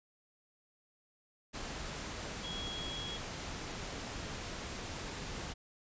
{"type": "tone in noise", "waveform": "sine", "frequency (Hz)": 3322, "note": "G#7", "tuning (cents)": 0, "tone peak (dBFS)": -41, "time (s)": [2.43, 3.18], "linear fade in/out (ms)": 20, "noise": "pink", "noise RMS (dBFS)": -42, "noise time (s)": [1.53, 5.54], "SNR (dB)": -2, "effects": ["resampled to 16000 Hz"]}